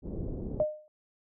pink low-pass noise, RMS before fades -36 dBFS, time 0.02-0.65 s, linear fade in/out 50 ms, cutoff 470 Hz, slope 24 dB/octave
sine tone with exponential decay, 610 Hz, D#5, 34 cents flat, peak -20 dBFS, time 0.6-0.88 s, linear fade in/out 1 ms, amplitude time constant 60 ms
effects none

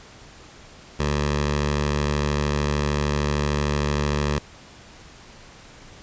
10% pulse tone with notch filter, 73.2 Hz, D2, 5 cents flat, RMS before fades -23 dBFS, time 0.99-4.39 s, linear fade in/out 10 ms, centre 280 Hz, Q 1.9, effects pink hiss -46 dBFS RMS until 6.02 s + resampled to 16000 Hz

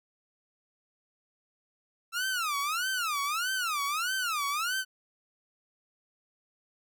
sawtooth tone with vibrato, 1318.5 Hz, E6, in tune, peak -25 dBFS, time 2.12-4.85 s, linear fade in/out 50 ms, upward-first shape sine, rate 1.6 Hz, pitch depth 280 cents each way, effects none

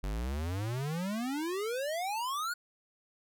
square exponential sweep, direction up, 46.25 to 1480 Hz, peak -33 dBFS, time 0.03-2.54 s, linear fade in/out 10 ms, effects none

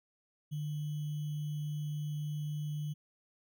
sine tone with sample-and-hold, 149.4 Hz, D3, 30 cents sharp, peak -34 dBFS, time 0.51-2.94 s, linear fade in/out 20 ms, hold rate 3150 Hz, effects none

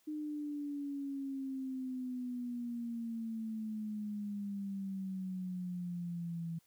sine exponential sweep, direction down, 305.7 to 164.81 Hz, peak -37 dBFS, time 0.07-6.59 s, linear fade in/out 10 ms, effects white hiss -72 dBFS RMS until 6.66 s

